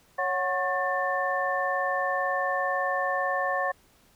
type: tone cluster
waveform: sine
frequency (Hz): 554 / 736 / 1089 / 1781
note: C#5 / F#5 / C#6 / A6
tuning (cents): -1 / -9 / -31 / +21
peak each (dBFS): -30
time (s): 0.18-3.72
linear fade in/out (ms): 10
effects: pink hiss -61 dBFS RMS until 4.15 s

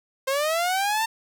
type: linear sweep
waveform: sawtooth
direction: up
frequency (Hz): 523.3 to 908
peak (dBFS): -18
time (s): 0.27-1.06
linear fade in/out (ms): 10
effects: none

